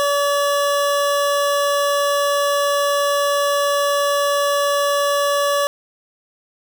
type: tone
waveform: 25% pulse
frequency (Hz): 571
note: D5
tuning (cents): -49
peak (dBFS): -12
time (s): 0-5.67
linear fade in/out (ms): 0
effects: none